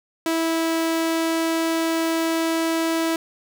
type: tone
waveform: sawtooth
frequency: 327.2 Hz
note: E4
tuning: 13 cents flat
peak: -16 dBFS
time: 0.26-3.16 s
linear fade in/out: 2 ms
effects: none